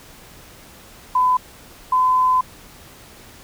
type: tone pair in turn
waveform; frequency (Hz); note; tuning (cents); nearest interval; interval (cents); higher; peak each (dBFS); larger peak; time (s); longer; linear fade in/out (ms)
sine; 1007 / 1017.5; B5 / C6; +33 / -49; unison; 18; second; -13; neither; 1.15-1.37 / 1.92-2.41; second; 5
effects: pink hiss -44 dBFS RMS until 3.43 s